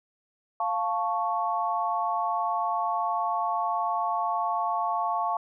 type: chord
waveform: sine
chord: F augmented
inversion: none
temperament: equal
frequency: 698.5 / 880 / 1108.7 Hz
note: F5 / A5 / C#6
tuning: 0 / 0 / 0 cents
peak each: -29 dBFS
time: 0.6-5.37 s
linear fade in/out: 2 ms
effects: none